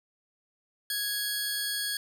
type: tone pair together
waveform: 20% pulse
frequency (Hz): 1661.2 / 4430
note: G#6 / C#8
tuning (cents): 0 / -2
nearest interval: octave + perfect fourth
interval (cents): 1698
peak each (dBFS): -28 / -26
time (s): 0.9-1.97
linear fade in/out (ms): 2
effects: none